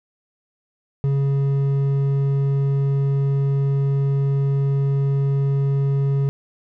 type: tone with hard clipping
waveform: triangle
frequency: 138.59 Hz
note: C#3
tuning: in tune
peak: -18 dBFS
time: 1.04-6.29 s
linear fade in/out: 0 ms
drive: 9 dB
effects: none